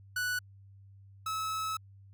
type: tone pair in turn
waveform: 45% pulse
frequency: 1480 / 1295.4 Hz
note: F#6 / E6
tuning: 0 / -31 cents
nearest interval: major second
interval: 231 cents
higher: first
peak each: -30 / -32 dBFS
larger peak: first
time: 0.16-0.39 / 1.26-1.77 s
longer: second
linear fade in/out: 5 ms
effects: added 98 Hz sine -52 dBFS peak until 2.13 s

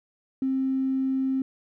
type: tone with tanh clipping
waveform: triangle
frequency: 265 Hz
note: C4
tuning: 22 cents sharp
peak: -22 dBFS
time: 0.42-1.42 s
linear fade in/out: 2 ms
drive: 2 dB
effects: none

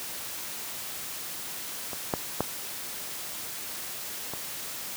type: clicks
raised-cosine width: 1 ms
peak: -22 / -11 / -10 / -21 dBFS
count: 4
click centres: 1.932 / 2.138 / 2.406 / 4.336 s
effects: white hiss -37 dBFS RMS until 4.96 s + high-pass 80 Hz 12 dB/octave

